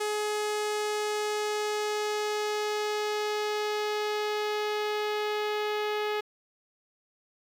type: tone with low-pass filter sweep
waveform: sawtooth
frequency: 421.5 Hz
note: G#4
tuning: 26 cents sharp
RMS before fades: -30 dBFS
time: 0-6.21 s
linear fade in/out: 10 ms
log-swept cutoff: 9100 to 3400 Hz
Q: 1.2
effects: 9-bit